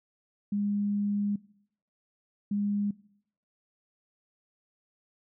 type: tone bursts at uneven times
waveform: sine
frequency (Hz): 204.1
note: G#3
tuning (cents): -30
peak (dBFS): -26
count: 2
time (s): 0.52-1.36 / 2.51-2.91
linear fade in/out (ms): 5
effects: noise-tail reverb RT60 0.7 s tail -21 dB re dry